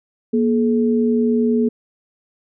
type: tone pair together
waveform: sine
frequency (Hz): 236.6 / 427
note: A#3 / G#4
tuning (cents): +26 / +48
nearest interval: minor seventh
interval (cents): 1022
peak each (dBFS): -15 / -19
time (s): 0.33-1.69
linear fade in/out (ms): 10
effects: none